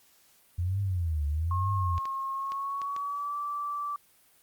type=tone with vibrato; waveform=sine; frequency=85 Hz; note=F2; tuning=46 cents flat; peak=-26 dBFS; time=0.58-1.99 s; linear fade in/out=10 ms; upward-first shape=triangle; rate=1.1 Hz; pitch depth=300 cents each way
type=tone with pitch glide; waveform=sine; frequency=1079 to 1163.1 Hz; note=C#6 to D6; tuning=-47 to -17 cents; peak=-30 dBFS; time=1.51-3.96 s; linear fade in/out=2 ms; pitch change=+130 cents; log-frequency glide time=2.32-3.37 s
type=clicks; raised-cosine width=0.2 ms; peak=-25 dBFS; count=5; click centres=1.98 / 2.055 / 2.52 / 2.817 / 2.964 s
effects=white hiss -62 dBFS RMS until 4.42 s + Opus 48 kbps